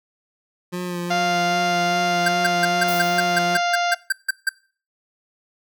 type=tone with vibrato; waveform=25% pulse; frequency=177 Hz; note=F3; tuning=23 cents sharp; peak=-21 dBFS; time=0.72-3.58 s; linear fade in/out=20 ms; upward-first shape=sine; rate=2.5 Hz; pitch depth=25 cents each way
type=harmonic tone; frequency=698.5 Hz; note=F5; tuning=in tune; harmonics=1 / 2 / 3 / 4 / 5 / 6 / 7 / 8 / 9; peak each=-20 / -26 / -30 / -32 / -34 / -36 / -37 / -38 / -39 dBFS; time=1.1-3.95 s; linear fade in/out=10 ms
type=tone bursts; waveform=square; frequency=1568 Hz; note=G6; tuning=in tune; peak=-17 dBFS; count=13; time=2.26-4.492 s; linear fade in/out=5 ms; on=24 ms; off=160 ms
type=noise with exponential decay; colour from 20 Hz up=violet; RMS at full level=-27 dBFS; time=2.88-3.57 s; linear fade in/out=5 ms; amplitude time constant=150 ms
effects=noise-tail reverb RT60 0.4 s tail -21 dB re dry